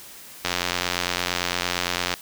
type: click train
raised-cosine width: 0.2 ms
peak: -5 dBFS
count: 151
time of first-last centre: 0.45-2.139 s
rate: 88.8 Hz
effects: white hiss -43 dBFS RMS until 2.21 s